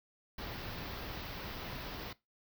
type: band-stop noise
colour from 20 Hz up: pink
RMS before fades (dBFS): -43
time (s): 0.38-2.13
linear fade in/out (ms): 5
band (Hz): 5300 to 14000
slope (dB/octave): 48
effects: noise-tail reverb RT60 0.2 s tail -19 dB re dry